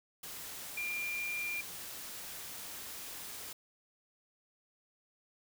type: tone in noise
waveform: sine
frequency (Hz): 2391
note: D7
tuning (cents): +30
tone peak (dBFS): -35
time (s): 0.77-1.61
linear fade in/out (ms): 5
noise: white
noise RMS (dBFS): -45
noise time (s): 0.23-3.53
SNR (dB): +7
effects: none